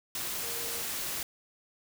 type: tone in noise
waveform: sine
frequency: 468 Hz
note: A#4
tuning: 7 cents sharp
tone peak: -45 dBFS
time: 0.43-0.82 s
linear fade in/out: 2 ms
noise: white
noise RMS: -35 dBFS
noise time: 0.15-1.23 s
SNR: -13 dB
effects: none